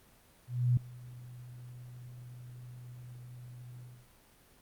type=tone with ADSR envelope; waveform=sine; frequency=123.1 Hz; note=B2; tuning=5 cents flat; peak=-22 dBFS; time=0.47-4.11 s; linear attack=300 ms; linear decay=3 ms; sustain=-23 dB; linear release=300 ms; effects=pink hiss -62 dBFS RMS until 4.61 s + Opus 32 kbps